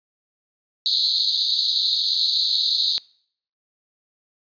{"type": "band-pass noise", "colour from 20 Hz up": "pink", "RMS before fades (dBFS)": -21, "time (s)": [0.86, 2.98], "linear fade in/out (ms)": 0, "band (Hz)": [3800, 4500], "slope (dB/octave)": 96, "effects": ["noise-tail reverb RT60 0.6 s tail -25 dB re dry", "resampled to 11025 Hz"]}